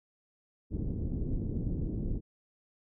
pink low-pass noise, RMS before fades -33 dBFS, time 0.7-2.21 s, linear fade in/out 50 ms, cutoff 340 Hz, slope 24 dB/octave, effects none

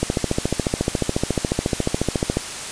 click train, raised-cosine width 2 ms, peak -5 dBFS, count 34, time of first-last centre 0.03-2.37 s, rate 14.1 Hz, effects white hiss -30 dBFS RMS until 2.71 s + resampled to 22050 Hz

